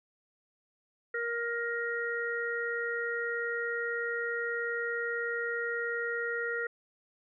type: harmonic tone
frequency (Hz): 469.6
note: A#4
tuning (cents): +13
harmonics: 1 / 3 / 4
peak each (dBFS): -35 / -35 / -35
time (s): 1.14-6.67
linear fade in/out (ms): 5
effects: none